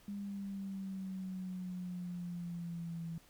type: exponential sweep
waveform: sine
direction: down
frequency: 202.7 to 164.81 Hz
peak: -39 dBFS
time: 0.08-3.18 s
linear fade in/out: 2 ms
effects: pink hiss -64 dBFS RMS until 3.29 s